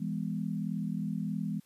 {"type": "chord", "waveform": "sine", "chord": "E major", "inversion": "none", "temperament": "equal with one note detuned", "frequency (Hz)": [164.81, 203.7, 246.9], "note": ["E3", "G#3", "B3"], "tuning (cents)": [0, -33, 0], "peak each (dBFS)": [-35, -34, -38], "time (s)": [0, 1.6], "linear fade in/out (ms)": 10, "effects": ["white hiss -67 dBFS RMS until 1.65 s", "resampled to 32000 Hz"]}